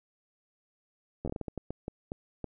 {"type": "slowing click train", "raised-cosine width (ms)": 2, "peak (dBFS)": -22, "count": 13, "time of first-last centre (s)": [1.25, 2.443], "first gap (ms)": 11, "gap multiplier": 1.36, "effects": []}